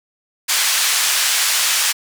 white band-pass noise, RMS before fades -17 dBFS, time 0.48-1.93 s, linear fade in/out 20 ms, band 1200 to 8400 Hz, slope 12 dB/octave, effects none

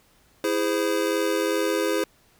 square chord, E augmented, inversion none, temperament just, 329.6 / 412 / 515 Hz, E4 / G#4 / B#4, 0 / -14 / -28 cents, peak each -27 dBFS, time 0.44-2.04 s, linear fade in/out 2 ms, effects pink hiss -60 dBFS RMS until 2.39 s

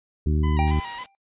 harmonic tone, 76 Hz, D#2, 40 cents flat, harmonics 1 / 2 / 3 / 4 / 5, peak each -20 / -26 / -30 / -32 / -34 dBFS, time 0.26-0.8 s, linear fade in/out 5 ms
sawtooth tone with vibrato, 977 Hz, B5, 19 cents flat, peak -29 dBFS, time 0.43-1.04 s, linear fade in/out 10 ms, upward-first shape square, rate 3.6 Hz, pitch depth 50 cents each way
square tone with exponential decay, 788 Hz, G5, 9 cents sharp, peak -22 dBFS, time 0.59-1.15 s, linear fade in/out 0 ms, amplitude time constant 120 ms
white noise, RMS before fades -39 dBFS, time 0.67-1.06 s, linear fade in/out 0 ms
effects noise-tail reverb RT60 0.1 s tail -22 dB re dry + resampled to 8000 Hz

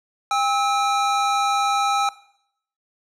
square tone pair together, 802.2 / 1297 Hz, G5 / E6, +40 / -28 cents, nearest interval minor sixth, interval 832 cents, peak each -22 dBFS, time 0.31-2.09 s, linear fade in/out 2 ms, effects noise-tail reverb RT60 0.7 s tail -18 dB re dry + low-pass 7000 Hz 12 dB/octave

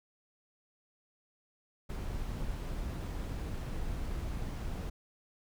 brown noise, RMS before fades -37 dBFS, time 1.89-4.9 s, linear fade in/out 10 ms, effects none

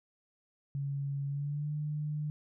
sine tone with pitch glide, 140 to 150.05 Hz, C#3 to D3, +18 to +38 cents, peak -32 dBFS, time 0.75-2.3 s, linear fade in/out 0 ms, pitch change +120 cents, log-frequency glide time 1.27-1.73 s, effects none

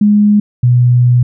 sine tone pair in turn, 207.7 / 122.93 Hz, G#3 / B2, 0 / -8 cents, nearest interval major sixth, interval 908 cents, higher first, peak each -5 dBFS, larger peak neither, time 0.01-0.4 / 0.63-1.23 s, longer second, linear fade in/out 5 ms, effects none

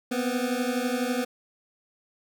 25% pulse beating tone pair, 243.1 / 255.1 Hz, B3 / C4, -27 / -44 cents, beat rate 12 Hz, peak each -24 / -25 dBFS, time 0.11-1.25 s, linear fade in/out 10 ms, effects 10-bit

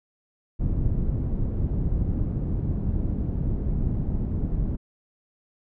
pink low-pass noise, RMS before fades -25 dBFS, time 0.59-4.77 s, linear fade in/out 20 ms, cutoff 200 Hz, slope 12 dB/octave, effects none

